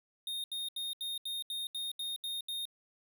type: tone bursts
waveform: square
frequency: 3690 Hz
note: A#7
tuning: 18 cents flat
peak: -36 dBFS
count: 10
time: 0.27-2.654 s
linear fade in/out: 2 ms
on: 170 ms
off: 76 ms
effects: none